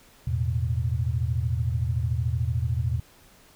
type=chord; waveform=sine; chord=E suspended fourth; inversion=none; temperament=equal; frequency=82.41 / 110 / 123.47 Hz; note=E2 / A2 / B2; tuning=0 / 0 / 0 cents; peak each=-27 / -28 / -27 dBFS; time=0.27-3 s; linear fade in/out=5 ms; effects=pink hiss -55 dBFS RMS until 3.55 s